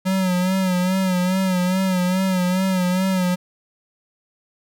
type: tone with vibrato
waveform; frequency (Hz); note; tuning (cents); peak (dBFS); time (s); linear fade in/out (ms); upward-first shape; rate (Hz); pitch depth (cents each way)
square; 185; F#3; 0; -18; 0.05-3.36; 20; sine; 2.4; 55
effects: none